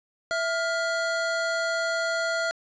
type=tone pair together; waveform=square; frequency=661 / 1408.7 Hz; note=E5 / F6; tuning=+5 / +15 cents; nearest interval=octave + minor second; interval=1310 cents; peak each=-28 dBFS; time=0.31-2.51 s; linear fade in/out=0 ms; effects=resampled to 16000 Hz + 9-bit